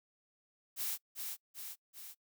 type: noise with echo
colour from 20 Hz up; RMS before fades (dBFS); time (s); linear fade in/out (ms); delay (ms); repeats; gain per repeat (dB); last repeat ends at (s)
blue; -37; 0.76-0.98; 50; 390; 3; -4; 2.15
effects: noise-tail reverb RT60 0.1 s tail -24 dB re dry